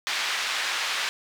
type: band-pass noise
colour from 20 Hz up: pink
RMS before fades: -28 dBFS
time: 0.07-1.09 s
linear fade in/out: 0 ms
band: 1500 to 4500 Hz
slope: 12 dB/octave
effects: none